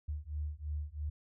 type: beating tone pair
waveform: sine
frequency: 73.42 / 76.42 Hz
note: D2 / D#2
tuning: 0 / -31 cents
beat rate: 3 Hz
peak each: -39 / -39 dBFS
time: 0.08-1.1 s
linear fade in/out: 10 ms
effects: none